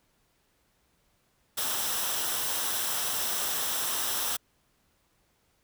white noise with comb filter, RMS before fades -30 dBFS, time 1.57-4.37 s, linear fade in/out 10 ms, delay 0.44 ms, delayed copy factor -0.5, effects pink hiss -70 dBFS RMS until 5.63 s

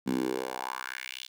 10% pulse tone with high-pass filter sweep, 64 Hz, C2, 38 cents flat, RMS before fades -34 dBFS, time 0.06-1.28 s, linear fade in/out 20 ms, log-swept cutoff 210 to 3700 Hz, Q 3.1, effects none

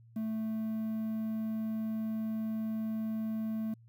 triangle tone with quantisation, 220 Hz, A3, in tune, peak -30 dBFS, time 0.16-3.74 s, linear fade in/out 5 ms, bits 10, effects added 115 Hz sine -55 dBFS peak until 3.88 s

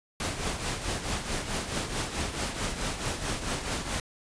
pink noise with tremolo, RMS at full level -29 dBFS, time 0.2-4 s, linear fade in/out 2 ms, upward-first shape triangle, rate 4.6 Hz, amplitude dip 65%, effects resampled to 22050 Hz

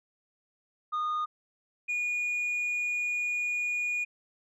sine tone pair in turn, 1228 / 2445 Hz, D#6 / D#7, -23 / -31 cents, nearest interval octave, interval 1192 cents, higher second, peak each -25 dBFS, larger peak neither, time 0.92-1.26 / 1.88-4.05 s, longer second, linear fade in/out 20 ms, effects tanh soft clip ceiling -27 dBFS

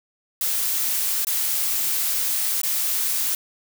blue noise with dropouts, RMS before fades -23 dBFS, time 0.41-3.35 s, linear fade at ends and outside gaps 2 ms, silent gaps 1.248-1.269 / 2.616-2.633 s, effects none

